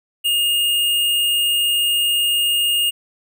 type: tone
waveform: square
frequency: 2839 Hz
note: F7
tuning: 28 cents sharp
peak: -16 dBFS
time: 0.24-2.91 s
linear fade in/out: 20 ms
effects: none